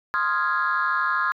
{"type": "chord", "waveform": "sine", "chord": "F minor seventh", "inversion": "second", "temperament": "equal", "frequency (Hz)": [1046.5, 1244.5, 1396.9, 1661.2], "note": ["C6", "Eb6", "F6", "Ab6"], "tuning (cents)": [0, 0, 0, 0], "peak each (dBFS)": -25, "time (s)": [0.14, 1.32], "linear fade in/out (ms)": 0, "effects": ["tanh soft clip ceiling -14 dBFS"]}